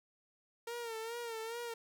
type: tone with vibrato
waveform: sawtooth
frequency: 460 Hz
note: A#4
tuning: 23 cents flat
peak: -36 dBFS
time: 0.67-1.74 s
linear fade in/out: 5 ms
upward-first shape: sine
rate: 2.4 Hz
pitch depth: 66 cents each way
effects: none